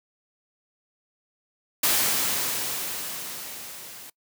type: noise with level ramp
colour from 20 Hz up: white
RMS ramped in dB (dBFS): -21 to -43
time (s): 1.83-4.1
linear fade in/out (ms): 5
effects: noise-tail reverb RT60 0.1 s tail -24 dB re dry + high-pass 100 Hz 12 dB/octave